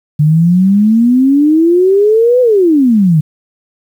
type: exponential two-way sweep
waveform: sine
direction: up then down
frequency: 146.83 to 510 to 146.83 Hz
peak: -5 dBFS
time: 0.19-3.21 s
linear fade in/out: 10 ms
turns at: 2.41 s
effects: 7-bit